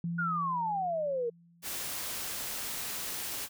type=tone with exponential decay; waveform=sine; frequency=170 Hz; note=F3; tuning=46 cents flat; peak=-30 dBFS; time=0.04-2.11 s; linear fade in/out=2 ms; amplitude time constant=450 ms
type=exponential sweep; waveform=sine; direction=down; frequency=1464 to 455.7 Hz; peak=-29 dBFS; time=0.18-1.3 s; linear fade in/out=10 ms
type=noise; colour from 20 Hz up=white; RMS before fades=-37 dBFS; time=1.62-3.49 s; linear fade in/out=50 ms
effects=none